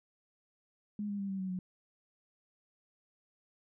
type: tone with pitch steps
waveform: sine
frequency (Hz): 207.7 / 202.6 / 197.63 / 192.79 / 188.06 / 183.44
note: G#3 / G#3 / G3 / G3 / F#3 / F#3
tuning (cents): 0 / -43 / +14 / -29 / +28 / -15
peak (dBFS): -34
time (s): 0.99-1.59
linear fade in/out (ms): 2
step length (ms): 100
effects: none